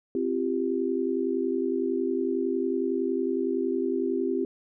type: chord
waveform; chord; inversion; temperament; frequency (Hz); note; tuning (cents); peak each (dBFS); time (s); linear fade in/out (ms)
sine; C suspended fourth; none; equal with one note detuned; 261.6 / 341.1 / 392; C4 / F4 / G4; 0 / -41 / 0; -29 / -29 / -28; 0.15-4.45; 2
effects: none